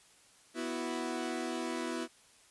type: chord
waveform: sawtooth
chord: B suspended fourth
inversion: none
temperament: equal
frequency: 246.9 / 329.6 / 370 Hz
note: B3 / E4 / F#4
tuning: 0 / 0 / 0 cents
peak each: -35 / -34 / -37 dBFS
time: 0.54-2.08 s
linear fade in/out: 50 ms
effects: white hiss -62 dBFS RMS until 2.5 s + resampled to 24000 Hz